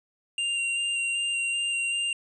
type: tone with vibrato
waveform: square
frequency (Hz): 2778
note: F7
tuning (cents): -10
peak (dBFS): -26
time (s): 0.38-2.13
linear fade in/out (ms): 2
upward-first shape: square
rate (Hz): 2.6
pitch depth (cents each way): 10
effects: resampled to 24000 Hz